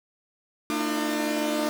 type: tone cluster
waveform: sawtooth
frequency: 227.1 / 301.2 / 329.1 / 347 / 602 Hz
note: A#3 / D4 / E4 / F4 / D5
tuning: -45 / +44 / -3 / -11 / +43 cents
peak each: -28 / -23 / -32 / -32 / -28 dBFS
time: 0.7-1.69 s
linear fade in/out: 0 ms
effects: none